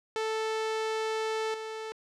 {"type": "tone with level steps", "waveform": "sawtooth", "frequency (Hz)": 440, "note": "A4", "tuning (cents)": 0, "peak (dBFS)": [-25, -32], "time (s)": [0.16, 1.92], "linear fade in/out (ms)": 0, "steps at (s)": 1.54, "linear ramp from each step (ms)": 2, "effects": ["low-pass 6000 Hz 12 dB/octave"]}